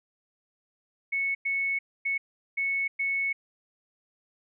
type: tone bursts at uneven times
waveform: sine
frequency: 2207 Hz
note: C#7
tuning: 8 cents flat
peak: -25 dBFS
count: 5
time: 1.12-1.35 / 1.45-1.79 / 2.05-2.18 / 2.57-2.88 / 2.99-3.33 s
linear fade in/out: 10 ms
effects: none